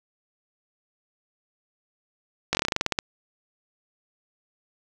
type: slowing click train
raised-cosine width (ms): 0.2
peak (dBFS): -5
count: 13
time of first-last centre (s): 2.53-2.989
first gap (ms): 19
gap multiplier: 1.12
effects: none